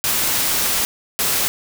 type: noise bursts at uneven times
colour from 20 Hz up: white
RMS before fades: -19 dBFS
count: 2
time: 0.04-0.85 / 1.19-1.48 s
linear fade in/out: 0 ms
effects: none